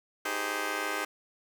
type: chord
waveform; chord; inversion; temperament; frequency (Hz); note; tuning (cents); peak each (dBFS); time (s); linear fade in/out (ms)
10% pulse; Ab major seventh; second; just; 311.5 / 389.3 / 415.3 / 519.1; Eb4 / G4 / Ab4 / C5; +2 / -12 / 0 / -14; -29; 0.25-1.05; 5
effects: none